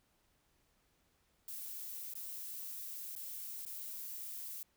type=noise with dropouts; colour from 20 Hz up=violet; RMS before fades=-45 dBFS; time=1.48-4.63 s; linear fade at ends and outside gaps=2 ms; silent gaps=2.138-2.152 / 3.153-3.161 / 3.652-3.662 s; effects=pink hiss -75 dBFS RMS until 4.76 s